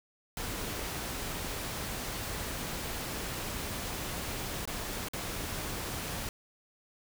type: noise with dropouts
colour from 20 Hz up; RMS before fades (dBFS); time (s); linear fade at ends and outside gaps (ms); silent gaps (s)
pink; -37; 0.37-6.29; 1; 4.654-4.675 / 5.085-5.134
effects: none